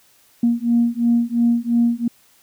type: beating tone pair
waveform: sine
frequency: 234.3 / 237.2 Hz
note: A#3 / A#3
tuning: +9 / +30 cents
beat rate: 2.9 Hz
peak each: -17 dBFS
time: 0.43-2.08 s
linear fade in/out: 5 ms
effects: tanh soft clip ceiling -7 dBFS + white hiss -55 dBFS RMS until 2.42 s